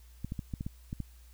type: clicks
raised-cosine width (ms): 5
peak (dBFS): -23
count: 8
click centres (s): 0.246 / 0.321 / 0.392 / 0.538 / 0.609 / 0.665 / 0.929 / 1.003
effects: added 60 Hz sine -52 dBFS peak until 1.33 s + white hiss -64 dBFS RMS until 1.33 s